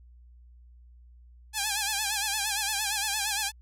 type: tone with vibrato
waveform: 5% pulse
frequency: 830.6 Hz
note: G#5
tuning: in tune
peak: -15 dBFS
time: 1.53-3.52 s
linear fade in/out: 50 ms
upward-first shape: sine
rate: 8.7 Hz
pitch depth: 90 cents each way
effects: added 60 Hz sine -50 dBFS peak until 3.61 s